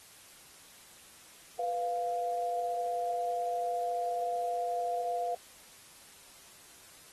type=tone pair together; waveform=sine; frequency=493.9 / 698.5 Hz; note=B4 / F5; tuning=0 / 0 cents; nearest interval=tritone; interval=600 cents; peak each=-36 / -31 dBFS; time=1.59-5.35 s; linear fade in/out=5 ms; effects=white hiss -55 dBFS RMS until 7.12 s + AAC 32 kbps